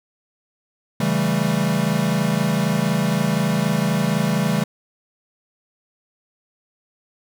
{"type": "chord", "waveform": "square", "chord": "A dominant seventh", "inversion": "first", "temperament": "equal", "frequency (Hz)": [138.59, 164.81, 196, 220], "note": ["C#3", "E3", "G3", "A3"], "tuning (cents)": [0, 0, 0, 0], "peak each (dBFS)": [-26, -23, -23, -25], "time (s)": [1, 4.64], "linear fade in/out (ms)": 5, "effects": []}